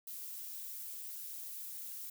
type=noise with flanger; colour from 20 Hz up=violet; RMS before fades=-45 dBFS; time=0.07-2.1 s; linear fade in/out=5 ms; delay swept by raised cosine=1.6 to 5.7 ms; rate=2.7 Hz; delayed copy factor=-0.75; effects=none